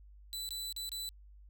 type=tone with dropouts; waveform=sawtooth; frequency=3984 Hz; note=B7; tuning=14 cents sharp; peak=-35 dBFS; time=0.33-1.09 s; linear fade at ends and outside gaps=0 ms; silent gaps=0.49-0.507 / 0.725-0.764 / 0.892-0.918 s; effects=added 50 Hz sine -53 dBFS peak until 1.49 s